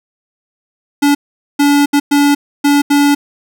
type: tone bursts at uneven times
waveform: square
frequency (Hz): 286.9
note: D4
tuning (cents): -40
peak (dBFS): -8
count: 6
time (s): 1.02-1.15 / 1.59-1.86 / 1.93-2 / 2.11-2.35 / 2.64-2.82 / 2.9-3.15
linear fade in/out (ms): 10
effects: none